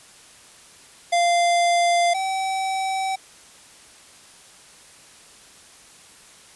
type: tone pair in turn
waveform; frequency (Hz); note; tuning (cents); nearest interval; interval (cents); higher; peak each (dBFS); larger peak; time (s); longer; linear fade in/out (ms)
square; 693 / 767; F5 / G5; -14 / -38; major second; 176; second; -17 / -23; first; 1.12-2.14 / 2.14-3.16; neither; 10
effects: white hiss -48 dBFS RMS until 6.55 s + resampled to 24000 Hz